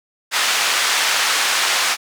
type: band-pass noise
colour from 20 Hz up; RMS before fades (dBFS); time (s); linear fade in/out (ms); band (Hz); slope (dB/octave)
pink; -18; 0.31-1.97; 50; 1200 to 7300; 12
effects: none